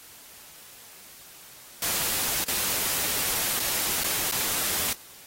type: noise with dropouts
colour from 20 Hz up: white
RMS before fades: -27 dBFS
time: 1.82-4.93 s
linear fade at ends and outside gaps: 2 ms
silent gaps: 2.441-2.482 / 3.594-3.603 / 4.037-4.042 / 4.314-4.321 s
effects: white hiss -48 dBFS RMS until 5.26 s + AAC 48 kbps